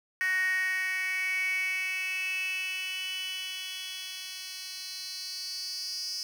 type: tone with high-pass filter sweep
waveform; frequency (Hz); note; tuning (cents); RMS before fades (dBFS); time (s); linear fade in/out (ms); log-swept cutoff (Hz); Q
10% pulse; 373.2; F#4; +15; -33; 0.21-6.23; 0; 1800 to 5000; 8.7
effects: none